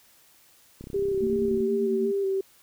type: click train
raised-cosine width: 3 ms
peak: -27 dBFS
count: 27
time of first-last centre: 0.81-1.605 s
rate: 32.7 Hz
type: tone with vibrato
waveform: sine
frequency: 391.2 Hz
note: G4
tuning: 4 cents flat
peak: -23 dBFS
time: 0.94-2.41 s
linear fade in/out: 5 ms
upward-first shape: square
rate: 2.7 Hz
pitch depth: 23 cents each way
type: tone with tremolo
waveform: sine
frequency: 228.1 Hz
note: A#3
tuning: 37 cents flat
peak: -25 dBFS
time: 1.21-2.12 s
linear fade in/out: 20 ms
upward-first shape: triangle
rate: 10 Hz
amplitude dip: 55%
effects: white hiss -58 dBFS RMS until 2.62 s